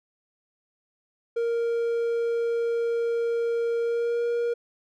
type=tone with pitch glide; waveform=triangle; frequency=466.2 to 472.7 Hz; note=A#4 to A#4; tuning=0 to +24 cents; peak=-21 dBFS; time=1.36-4.54 s; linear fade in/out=10 ms; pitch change=+24 cents; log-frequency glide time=3.81-4.24 s; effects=none